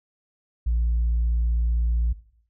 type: tone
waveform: sine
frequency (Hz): 57.8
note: A#1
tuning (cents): -14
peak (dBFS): -18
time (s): 0.66-2.13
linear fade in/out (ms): 10
effects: noise-tail reverb RT60 0.6 s tail -17 dB re dry + tanh soft clip ceiling -17 dBFS